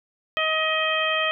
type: harmonic tone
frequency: 631 Hz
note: D#5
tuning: 24 cents sharp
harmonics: 1 / 2 / 3 / 4 / 5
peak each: -27 / -27 / -27 / -27 / -27 dBFS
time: 0.37-1.31 s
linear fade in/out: 0 ms
effects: none